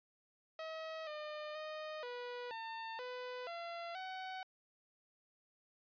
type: tone with pitch steps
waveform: sawtooth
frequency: 639 / 605 / 618 / 489.1 / 901 / 499.3 / 682 / 752 Hz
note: D#5 / D#5 / D#5 / B4 / A5 / B4 / F5 / F#5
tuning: +46 / -49 / -12 / -17 / +41 / +19 / -41 / +28 cents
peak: -39 dBFS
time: 0.59-4.43 s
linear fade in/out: 2 ms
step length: 480 ms
effects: resampled to 11025 Hz